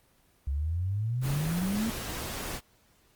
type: exponential sweep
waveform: sine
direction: up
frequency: 66.3 to 233.1 Hz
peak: -27 dBFS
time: 0.47-1.9 s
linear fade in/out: 5 ms
type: noise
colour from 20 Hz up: pink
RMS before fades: -36 dBFS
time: 1.21-2.61 s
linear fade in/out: 50 ms
effects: pink hiss -65 dBFS RMS until 3.15 s + Opus 24 kbps